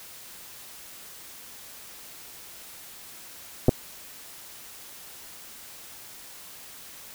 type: clicks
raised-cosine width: 2 ms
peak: -4 dBFS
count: 2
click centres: 3.684 / 3.692 s
effects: white hiss -45 dBFS RMS until 7.14 s